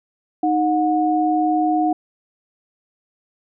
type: tone pair together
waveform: sine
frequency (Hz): 310.6 / 727.3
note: D#4 / F#5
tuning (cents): -3 / -30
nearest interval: octave + minor third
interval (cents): 1473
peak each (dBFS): -18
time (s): 0.43-1.93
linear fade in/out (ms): 5
effects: none